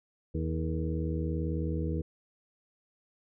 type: harmonic tone with a mistuned harmonic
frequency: 79.8 Hz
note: D#2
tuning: 44 cents sharp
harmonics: 1 / 2 / 3 / 4 / 5 / 6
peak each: -32 / -34 / -41 / -37 / -42 / -40 dBFS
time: 0.34-2.02 s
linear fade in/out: 10 ms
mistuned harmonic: 5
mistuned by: +90 cents
effects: none